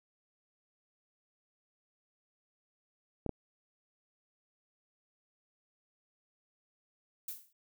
clicks, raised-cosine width 2 ms, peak -21 dBFS, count 2, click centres 3.263 / 3.293 s
violet noise with exponential decay, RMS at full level -37 dBFS, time 7.28-7.53 s, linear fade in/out 5 ms, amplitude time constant 54 ms
effects none

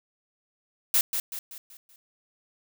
blue noise with echo, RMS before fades -21 dBFS, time 0.94-1.01 s, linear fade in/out 2 ms, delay 190 ms, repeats 5, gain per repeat -7 dB, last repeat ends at 1.96 s, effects none

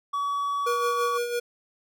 triangle tone, 1135 Hz, C#6, 41 cents sharp, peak -23 dBFS, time 0.13-1.18 s, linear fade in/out 10 ms
square tone with tremolo, 479.6 Hz, A#4, 49 cents sharp, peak -25 dBFS, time 0.66-1.4 s, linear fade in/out 10 ms, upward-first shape sine, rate 6 Hz, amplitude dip 50%
effects none

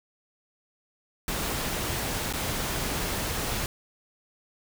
pink noise with dropouts, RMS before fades -30 dBFS, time 1.28-3.66 s, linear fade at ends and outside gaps 1 ms, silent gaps 2.327-2.336 s, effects none

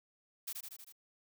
blue noise with echo, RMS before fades -40 dBFS, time 0.47-0.53 s, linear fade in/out 10 ms, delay 79 ms, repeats 5, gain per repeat -3 dB, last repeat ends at 0.925 s, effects none

